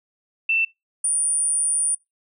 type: tone pair in turn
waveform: sine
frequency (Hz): 2674 / 9373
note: E7 / D9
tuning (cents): +24 / -4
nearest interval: octave + minor seventh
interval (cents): 2172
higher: second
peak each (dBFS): -17 / -18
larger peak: first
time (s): 0.49-0.65 / 1.04-1.95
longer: second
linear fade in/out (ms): 5
effects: noise-tail reverb RT60 0.2 s tail -24 dB re dry